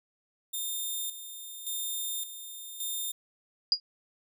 5% pulse tone with tremolo, 3628 Hz, A#7, 48 cents flat, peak -24 dBFS, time 0.53-3.12 s, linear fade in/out 10 ms, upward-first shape square, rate 0.88 Hz, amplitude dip 65%
sine tone with exponential decay, 4866 Hz, D#8, 39 cents flat, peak -16 dBFS, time 3.72-3.8 s, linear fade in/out 1 ms, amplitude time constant 17 ms
effects none

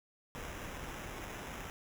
pink noise with sample-and-hold, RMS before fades -44 dBFS, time 0.35-1.7 s, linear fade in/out 0 ms, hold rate 4410 Hz, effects none

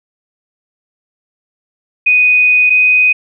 sine tone pair in turn, 2489 / 2499 Hz, D#7 / D#7, 0 / +7 cents, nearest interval unison, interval 7 cents, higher second, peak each -6 dBFS, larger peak neither, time 2.06-2.7 / 2.7-3.13 s, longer first, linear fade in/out 10 ms, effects none

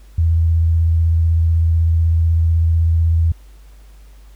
sine tone with vibrato, 82.41 Hz, E2, in tune, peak -11 dBFS, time 0.18-3.32 s, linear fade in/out 5 ms, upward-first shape sine, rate 16 Hz, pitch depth 21 cents each way, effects added 50 Hz sine -39 dBFS peak until 4.35 s + pink hiss -54 dBFS RMS until 4.35 s

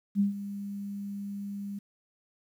sine tone with ADSR envelope, 200.9 Hz, G3, 43 cents sharp, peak -20 dBFS, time 0.15-1.79 s, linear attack 48 ms, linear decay 130 ms, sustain -14 dB, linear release 7 ms, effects 10-bit

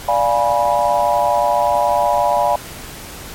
sine chord, D diminished seventh, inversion none, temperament equal with one note detuned, 587.3 / 698.5 / 830.6 / 977 Hz, D5 / F5 / Ab5 / Cb6, 0 / 0 / 0 / -19 cents, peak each -18 dBFS, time 0.08-2.56 s, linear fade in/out 5 ms, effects pink hiss -33 dBFS RMS until 3.34 s + MP3 64 kbps

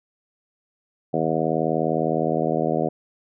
harmonic tone, 79.8 Hz, D#2, 44 cents sharp, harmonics 2 / 3 / 4 / 5 / 6 / 7 / 8 / 9, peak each -28 / -28 / -28 / -28 / -28 / -28 / -28 / -28 dBFS, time 1.13-2.89 s, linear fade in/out 10 ms, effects none

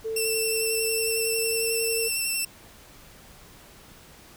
sine tone with pitch glide, 445.2 to 454.8 Hz, A4 to A#4, +20 to -43 cents, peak -27 dBFS, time 0.04-2.09 s, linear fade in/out 20 ms, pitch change +37 cents, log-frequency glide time 0.55-1.73 s
10% pulse tone with vibrato, 2688 Hz, E7, 33 cents sharp, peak -17 dBFS, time 0.16-2.45 s, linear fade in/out 5 ms, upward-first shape sine, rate 11 Hz, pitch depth 24 cents each way
effects pink hiss -50 dBFS RMS until 4.36 s

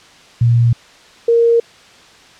sine tone pair in turn, 118.1 / 465.6 Hz, A#2 / A#4, +23 / -2 cents, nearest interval 2 octaves, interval 2375 cents, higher second, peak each -8 dBFS, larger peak neither, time 0.41-0.73 / 1.28-1.6 s, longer neither, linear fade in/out 5 ms, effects white hiss -43 dBFS RMS until 2.39 s + low-pass 5000 Hz 12 dB/octave

